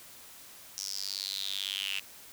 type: tone with high-pass filter sweep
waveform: square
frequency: 49 Hz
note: G1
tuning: in tune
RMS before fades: -36 dBFS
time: 0.77-2 s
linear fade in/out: 10 ms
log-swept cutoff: 5700 to 2700 Hz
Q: 7.1
effects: white hiss -51 dBFS RMS until 2.32 s